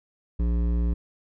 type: tone with hard clipping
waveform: sine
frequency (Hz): 58.4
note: A#1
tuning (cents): +4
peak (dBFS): -23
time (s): 0.39-0.94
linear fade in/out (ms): 10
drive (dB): 12
effects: none